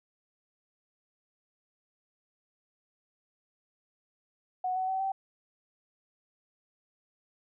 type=tone with pitch steps; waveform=sine; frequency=738 / 749.6 / 761.4 / 773.3 Hz; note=F#5 / F#5 / F#5 / G5; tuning=-5 / +22 / +49 / -24 cents; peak=-28 dBFS; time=4.64-5.12 s; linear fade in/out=5 ms; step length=120 ms; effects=none